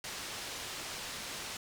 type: low-pass noise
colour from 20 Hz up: white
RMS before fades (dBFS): -42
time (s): 0.04-1.57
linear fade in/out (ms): 2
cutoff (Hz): 6100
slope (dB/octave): 12
effects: none